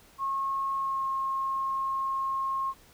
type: tone with pitch glide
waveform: sine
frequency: 1086 to 1075.4 Hz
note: C#6 to C6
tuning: -36 to +47 cents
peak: -27 dBFS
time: 0.18-2.74 s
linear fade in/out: 50 ms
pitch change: -17 cents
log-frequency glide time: 0.77-1.05 s
effects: pink hiss -57 dBFS RMS until 2.93 s